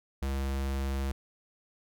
square tone, 67.8 Hz, C#2, 38 cents flat, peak -30 dBFS, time 0.22-1.12 s, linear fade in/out 5 ms, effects none

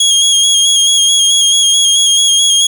25% pulse tone with vibrato, 3283 Hz, G#7, 21 cents flat, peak -3 dBFS, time 0-2.67 s, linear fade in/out 5 ms, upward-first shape square, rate 4.6 Hz, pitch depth 24 cents each way, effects 7-bit

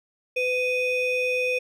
triangle ring-modulated tone, 1500 Hz, F#6, 23 cents sharp, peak -17 dBFS, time 0.36-1.59 s, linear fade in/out 10 ms, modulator 997 Hz, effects none

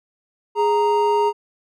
triangle tone pair together, 414.7 / 931 Hz, G#4 / A#5, -3 / -2 cents, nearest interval octave + major second, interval 1401 cents, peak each -16 dBFS, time 0.55-1.33 s, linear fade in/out 50 ms, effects none

